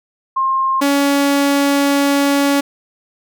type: tone pair in turn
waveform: sine / sawtooth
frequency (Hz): 1063 / 281.6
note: C6 / C#4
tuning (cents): +27 / +27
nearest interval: octave + major seventh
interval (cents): 2300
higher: first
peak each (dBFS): -13 / -8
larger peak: second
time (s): 0.36-0.81 / 0.81-2.61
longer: second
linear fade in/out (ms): 10
effects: none